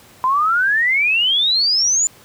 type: exponential sweep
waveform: sine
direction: up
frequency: 1005 to 7170 Hz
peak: -13 dBFS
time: 0.24-2.07 s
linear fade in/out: 0 ms
effects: pink hiss -46 dBFS RMS until 2.24 s + high-pass 80 Hz 12 dB/octave